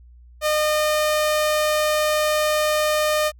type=tone; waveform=sawtooth; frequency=609 Hz; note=D#5; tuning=37 cents flat; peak=-14 dBFS; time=0.41-3.32 s; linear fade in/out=50 ms; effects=added 60 Hz sine -44 dBFS peak until 3.39 s